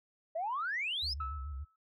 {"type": "exponential sweep", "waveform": "sine", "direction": "up", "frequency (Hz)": [622.3, 5360], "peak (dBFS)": -32, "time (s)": [0.35, 1.14], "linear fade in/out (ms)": 10}
{"type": "tone with vibrato", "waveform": "sine", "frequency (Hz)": 70.9, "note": "C#2", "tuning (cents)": 40, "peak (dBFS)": -38, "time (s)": [1.02, 1.65], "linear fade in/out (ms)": 20, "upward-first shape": "square", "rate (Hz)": 6.9, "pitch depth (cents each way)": 100}
{"type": "tone with exponential decay", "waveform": "sine", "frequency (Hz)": 1305, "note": "E6", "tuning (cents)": -18, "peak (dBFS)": -33, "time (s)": [1.2, 1.76], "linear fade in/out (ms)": 5, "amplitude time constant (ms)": 120}
{"effects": ["noise-tail reverb RT60 0.1 s tail -25 dB re dry", "tanh soft clip ceiling -27 dBFS"]}